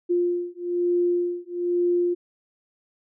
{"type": "beating tone pair", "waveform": "sine", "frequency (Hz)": [350.7, 351.8], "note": ["F4", "F4"], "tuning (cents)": [7, 13], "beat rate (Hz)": 1.1, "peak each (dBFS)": -24, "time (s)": [0.09, 2.15], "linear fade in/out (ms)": 20, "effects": []}